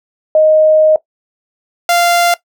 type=tone pair in turn; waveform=sine / sawtooth; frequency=622.3 / 694.3 Hz; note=D#5 / F5; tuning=0 / -10 cents; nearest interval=major second; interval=190 cents; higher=second; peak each=-5 dBFS; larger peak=neither; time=0.35-0.96 / 1.89-2.34 s; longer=first; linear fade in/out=2 ms; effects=noise-tail reverb RT60 0.1 s tail -17 dB re dry